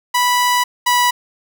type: tone pair in turn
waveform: sawtooth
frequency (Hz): 985 / 980.1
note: B5 / B5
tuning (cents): -5 / -13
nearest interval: unison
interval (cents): 8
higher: first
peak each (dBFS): -9 / -8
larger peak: second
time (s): 0.14-0.64 / 0.86-1.11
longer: first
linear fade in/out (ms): 10
effects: none